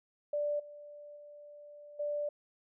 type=tone with level steps; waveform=sine; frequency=587.3 Hz; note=D5; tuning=in tune; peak=-30 / -47 / -49 / -32 dBFS; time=0.33-2.29 s; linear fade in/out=5 ms; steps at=0.59 / 1.16 / 1.99 s; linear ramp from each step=10 ms; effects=none